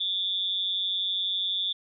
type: tone with amplitude modulation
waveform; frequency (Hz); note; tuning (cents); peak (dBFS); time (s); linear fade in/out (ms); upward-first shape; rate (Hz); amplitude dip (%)
sine; 3520; A7; 0; -22; 0-1.73; 10; sine; 188; 80
effects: none